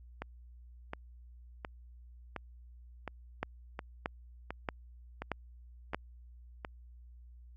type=two click trains; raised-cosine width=0.5 ms; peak=-23 / -18 dBFS; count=10 / 5; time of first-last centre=0.22-6.649 / 3.43-5.946 s; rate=1.4 / 1.59 Hz; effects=added 60 Hz sine -51 dBFS peak until 7.56 s + Opus 48 kbps